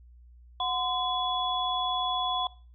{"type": "tone cluster", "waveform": "sine", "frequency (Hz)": [732, 1027, 3397], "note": ["F#5", "C6", "G#7"], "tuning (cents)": [-19, -33, 38], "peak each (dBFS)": -31, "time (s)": [0.6, 2.47], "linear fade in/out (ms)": 2, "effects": ["noise-tail reverb RT60 0.4 s tail -21 dB re dry", "added 60 Hz sine -50 dBFS peak until 2.74 s"]}